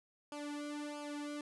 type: tone with flanger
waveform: sawtooth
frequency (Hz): 293.7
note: D4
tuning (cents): 0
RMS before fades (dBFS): -43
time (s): 0.32-1.41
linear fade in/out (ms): 2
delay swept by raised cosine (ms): 0.51 to 2.31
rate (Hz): 1.5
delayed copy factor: -0.95
effects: resampled to 24000 Hz